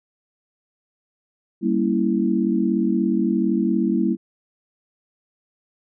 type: chord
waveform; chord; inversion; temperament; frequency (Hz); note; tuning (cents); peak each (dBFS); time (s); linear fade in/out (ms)
sine; G diminished seventh; none; equal; 196 / 233.1 / 277.2 / 329.6; G3 / Bb3 / Db4 / Fb4; 0 / 0 / 0 / 0; -22 / -22 / -27 / -22; 1.61-4.17; 50
effects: none